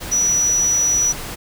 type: tone in noise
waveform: sine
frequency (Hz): 5880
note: F#8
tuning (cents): -12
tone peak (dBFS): -14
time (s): 0.11-1.13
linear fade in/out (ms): 20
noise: pink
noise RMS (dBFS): -30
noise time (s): 0-1.36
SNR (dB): +13
effects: none